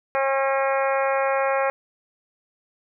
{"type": "harmonic tone", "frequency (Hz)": 270.9, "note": "C#4", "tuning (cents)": -40, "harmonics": [2, 3, 4, 5, 6, 7, 8, 9], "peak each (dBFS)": [-22, -26, -28, -30, -32, -33, -34, -35], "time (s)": [0.15, 1.7], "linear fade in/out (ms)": 0, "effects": []}